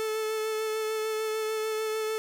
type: tone with vibrato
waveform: 45% pulse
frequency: 436.2 Hz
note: A4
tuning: 15 cents flat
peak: -28 dBFS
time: 0-2.18 s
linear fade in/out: 0 ms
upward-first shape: sine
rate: 6.7 Hz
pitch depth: 16 cents each way
effects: none